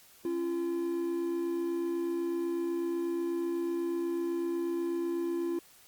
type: tone pair together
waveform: triangle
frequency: 273.9 / 342 Hz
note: C#4 / F4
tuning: -21 / -36 cents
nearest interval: major third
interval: 385 cents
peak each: -37 / -28 dBFS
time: 0.25-5.59 s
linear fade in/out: 2 ms
effects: white hiss -58 dBFS RMS until 5.87 s + Opus 48 kbps